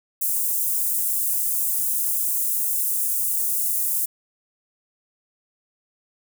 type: high-pass noise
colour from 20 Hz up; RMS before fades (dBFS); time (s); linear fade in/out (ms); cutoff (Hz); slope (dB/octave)
white; -23; 0.21-4.06; 10; 8500; 24
effects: none